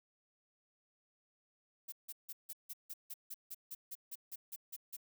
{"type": "noise bursts", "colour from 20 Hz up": "violet", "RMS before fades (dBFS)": -45, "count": 16, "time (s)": [1.88, 4.968], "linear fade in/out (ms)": 10, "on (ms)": 43, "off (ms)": 160, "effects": []}